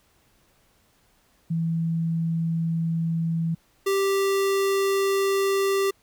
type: tone pair in turn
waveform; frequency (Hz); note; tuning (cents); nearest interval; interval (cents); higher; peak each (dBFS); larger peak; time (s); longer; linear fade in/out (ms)
sine / square; 164.81 / 392; E3 / G4; 0 / 0; octave + minor third; 1500; second; -22 / -21; second; 1.5-3.55 / 3.86-5.91; neither; 10
effects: pink hiss -63 dBFS RMS until 6.02 s